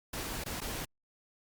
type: noise with dropouts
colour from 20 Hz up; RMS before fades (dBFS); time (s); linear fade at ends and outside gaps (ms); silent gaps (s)
pink; -38; 0.13-0.85; 5; 0.439-0.46 / 0.605-0.615
effects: Opus 48 kbps